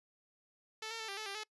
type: tone with pitch steps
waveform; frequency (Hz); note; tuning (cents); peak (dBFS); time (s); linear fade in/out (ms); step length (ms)
5% pulse; 438.6 / 454.6 / 442.3 / 395.1 / 434 / 396.1 / 430; A4 / A#4 / A4 / G4 / A4 / G4 / A4; -6 / -43 / +9 / +14 / -24 / +18 / -40; -29; 0.82-1.436; 5; 88
effects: noise-tail reverb RT60 0.1 s tail -24 dB re dry + resampled to 24000 Hz